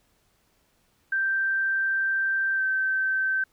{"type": "tone with pitch glide", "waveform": "sine", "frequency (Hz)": [1568, 1547.3], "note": ["G6", "G6"], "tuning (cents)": [0, -23], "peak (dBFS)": -22, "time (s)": [1.12, 3.44], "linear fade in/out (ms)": 5, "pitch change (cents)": -23, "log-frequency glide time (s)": [2.55, 2.62], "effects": ["pink hiss -67 dBFS RMS until 3.52 s"]}